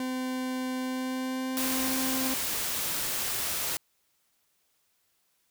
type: tone with pitch glide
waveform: 40% pulse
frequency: 256.6 to 261.7 Hz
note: C4 to C4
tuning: -34 to 0 cents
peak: -29 dBFS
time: 0-2.34 s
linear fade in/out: 2 ms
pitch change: +34 cents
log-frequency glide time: 0.78-1.92 s
type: noise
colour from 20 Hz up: white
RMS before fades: -31 dBFS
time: 1.57-3.77 s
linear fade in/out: 0 ms
effects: white hiss -72 dBFS RMS until 5.5 s